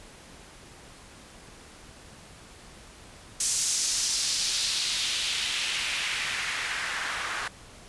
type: noise with band-pass filter sweep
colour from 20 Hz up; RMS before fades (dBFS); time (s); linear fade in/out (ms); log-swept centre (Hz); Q
white; -29; 3.4-7.48; 5; 7200 to 1300; 1.7
effects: pink hiss -49 dBFS RMS until 7.88 s + resampled to 24000 Hz